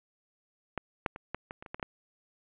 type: clicks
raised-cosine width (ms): 0.5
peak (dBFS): -17 / -13 / -27 / -18 / -24 / -29 / -30 / -21 / -27 / -17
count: 10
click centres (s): 0.777 / 1.062 / 1.161 / 1.346 / 1.509 / 1.625 / 1.662 / 1.745 / 1.797 / 1.828
effects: resampled to 8000 Hz + 9-bit